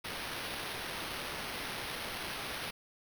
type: noise with sample-and-hold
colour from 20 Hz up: blue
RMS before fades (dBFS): -40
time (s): 0.04-2.71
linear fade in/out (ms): 10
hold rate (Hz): 7350
effects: none